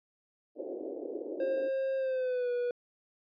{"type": "band-pass noise", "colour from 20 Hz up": "pink", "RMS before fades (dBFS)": -39, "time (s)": [0.55, 1.7], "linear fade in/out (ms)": 50, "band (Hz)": [300, 580], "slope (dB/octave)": 48}
{"type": "tone with pitch glide", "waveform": "triangle", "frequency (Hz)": [534, 486.9], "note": ["C5", "B4"], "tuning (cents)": [35, -25], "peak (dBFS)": -27, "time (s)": [1.4, 2.71], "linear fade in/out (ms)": 2, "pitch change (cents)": -160, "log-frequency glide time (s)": [1.97, 2.51]}
{"effects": ["resampled to 11025 Hz"]}